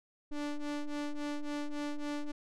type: ring-modulated tone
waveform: square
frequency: 146.2 Hz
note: D3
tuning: 7 cents flat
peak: -32 dBFS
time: 0.31-2.32 s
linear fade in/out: 10 ms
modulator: 148 Hz
effects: low-pass 7000 Hz 12 dB/octave